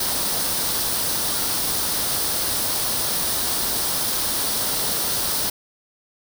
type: noise with comb filter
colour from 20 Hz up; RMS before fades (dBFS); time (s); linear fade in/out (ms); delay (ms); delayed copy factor
white; -23; 0-5.5; 5; 0.21; +0.5
effects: none